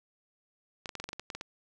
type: clicks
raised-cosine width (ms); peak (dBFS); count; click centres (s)
0.2; -21; 11; 0.858 / 0.892 / 0.953 / 1 / 1.041 / 1.09 / 1.131 / 1.196 / 1.302 / 1.35 / 1.411
effects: none